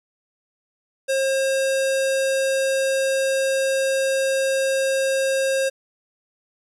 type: tone with low-pass filter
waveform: square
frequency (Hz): 536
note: C5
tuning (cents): +42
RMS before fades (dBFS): -21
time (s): 1.08-5.7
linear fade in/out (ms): 20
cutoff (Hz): 9700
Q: 1.6
effects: 9-bit